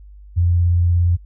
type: tone with vibrato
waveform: sine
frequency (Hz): 87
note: F2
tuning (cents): -6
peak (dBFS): -12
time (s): 0.36-1.17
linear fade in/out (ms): 20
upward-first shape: triangle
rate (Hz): 17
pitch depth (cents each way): 17
effects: added 50 Hz sine -38 dBFS peak until 1.25 s